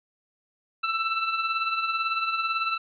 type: tone with tremolo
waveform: 25% pulse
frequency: 1330 Hz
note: E6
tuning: 15 cents sharp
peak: -18 dBFS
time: 0.83-2.78 s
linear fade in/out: 10 ms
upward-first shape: triangle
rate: 18 Hz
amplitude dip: 60%
effects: resampled to 11025 Hz